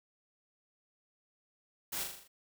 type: noise with echo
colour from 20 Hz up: white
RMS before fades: -38 dBFS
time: 1.92-2.04 s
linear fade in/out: 10 ms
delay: 40 ms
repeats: 6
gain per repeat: -4 dB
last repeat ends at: 2.28 s
effects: none